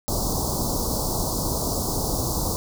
pink band-stop noise, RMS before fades -25 dBFS, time 0.08-2.56 s, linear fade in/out 0 ms, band 1100 to 4400 Hz, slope 48 dB/octave, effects none

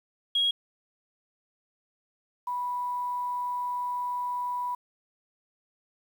sine tone pair in turn, 3295 / 983 Hz, G#7 / B5, -14 / -8 cents, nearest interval octave + major sixth, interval 2094 cents, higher first, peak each -21 / -28 dBFS, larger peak first, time 0.35-0.51 / 2.47-4.75 s, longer second, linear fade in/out 5 ms, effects tanh soft clip ceiling -17 dBFS + 9-bit

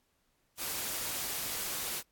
white noise, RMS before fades -36 dBFS, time 0.57-2.03 s, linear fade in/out 50 ms, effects pink hiss -75 dBFS RMS until 2.11 s + AAC 64 kbps

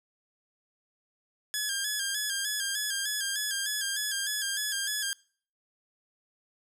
10% pulse tone with vibrato, 1651 Hz, G#6, 11 cents flat, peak -20 dBFS, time 1.54-5.13 s, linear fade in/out 0 ms, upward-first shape square, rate 3.3 Hz, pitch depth 52 cents each way, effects noise-tail reverb RT60 0.5 s tail -25 dB re dry

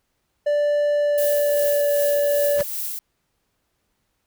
triangle tone with pitch glide, 586 to 576.9 Hz, D5 to D5, -4 to -31 cents, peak -15 dBFS, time 0.46-2.63 s, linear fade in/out 10 ms, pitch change -27 cents, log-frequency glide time 0.94-1.93 s
violet noise with tremolo, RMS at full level -27 dBFS, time 1.18-2.99 s, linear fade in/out 0 ms, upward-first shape sine, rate 2.6 Hz, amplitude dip 40%
pink noise with exponential growth, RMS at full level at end -27 dBFS, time 2.52-2.61 s, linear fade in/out 0 ms, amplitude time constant 19 ms
effects pink hiss -72 dBFS RMS until 4.26 s

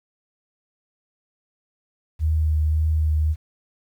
sine tone with vibrato, 77.7 Hz, D#2, 2 cents flat, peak -17 dBFS, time 2.19-3.36 s, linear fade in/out 50 ms, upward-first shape triangle, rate 1.8 Hz, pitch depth 23 cents each way, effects 9-bit

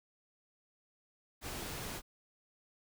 pink noise, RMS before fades -42 dBFS, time 1.41-2.02 s, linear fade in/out 50 ms, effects none

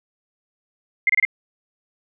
sine tone bursts, 2098 Hz, C7, 4 cents sharp, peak -13 dBFS, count 4, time 1.07-1.251 s, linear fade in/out 2 ms, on 25 ms, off 27 ms, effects none

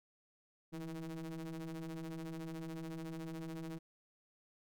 square ring-modulated tone, 79.7 Hz, D#2, 42 cents sharp, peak -40 dBFS, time 0.72-3.79 s, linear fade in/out 20 ms, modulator 246 Hz, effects none

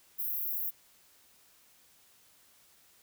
pink high-pass noise, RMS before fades -34 dBFS, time 0.18-0.71 s, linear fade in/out 20 ms, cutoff 12000 Hz, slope 96 dB/octave, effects white hiss -63 dBFS RMS until 3.02 s

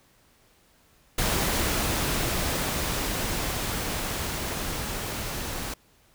pink noise with level ramp, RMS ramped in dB -25 to -33 dBFS, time 1.18-5.74 s, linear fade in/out 5 ms, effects pink hiss -61 dBFS RMS until 6.14 s

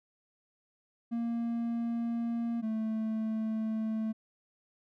triangle tone pair in turn, 233.1 / 220 Hz, A#3 / A3, 0 / 0 cents, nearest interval minor second, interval 100 cents, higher first, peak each -28 dBFS, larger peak neither, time 1.11-2.62 / 2.62-4.13 s, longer neither, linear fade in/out 20 ms, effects none

